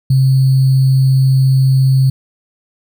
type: tone with sample-and-hold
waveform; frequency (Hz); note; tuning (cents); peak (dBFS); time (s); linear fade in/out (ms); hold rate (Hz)
sine; 132.8; C3; +26; -7; 0.1-2.1; 5; 4410
effects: none